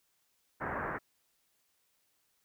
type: low-pass noise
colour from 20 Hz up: white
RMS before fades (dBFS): -37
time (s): 0.6-0.99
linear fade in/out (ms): 20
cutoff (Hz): 1800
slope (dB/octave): 48
effects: white hiss -75 dBFS RMS until 2.44 s